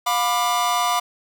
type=chord; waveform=45% pulse; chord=B diminished; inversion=second; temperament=just; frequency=711.2 / 987.8 / 1185.3 Hz; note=F5 / B5 / D6; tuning=+31 / 0 / +16 cents; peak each=-23 dBFS; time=0.06-1 s; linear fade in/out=10 ms; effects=none